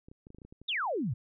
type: clicks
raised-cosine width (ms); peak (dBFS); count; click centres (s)
3; -37; 10; 0.085 / 0.115 / 0.269 / 0.304 / 0.347 / 0.385 / 0.418 / 0.45 / 0.525 / 0.616
type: exponential sweep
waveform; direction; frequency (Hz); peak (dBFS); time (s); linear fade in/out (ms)
sine; down; 3888 to 102.8; -29; 0.68-1.14; 10
effects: none